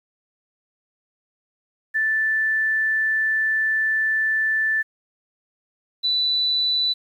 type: tone pair in turn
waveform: sine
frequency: 1760 / 3976 Hz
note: A6 / B7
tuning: 0 / +11 cents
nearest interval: octave + major second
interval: 1411 cents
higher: second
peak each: -18 dBFS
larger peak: neither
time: 1.94-4.83 / 6.03-6.94 s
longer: first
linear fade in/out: 20 ms
effects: 9-bit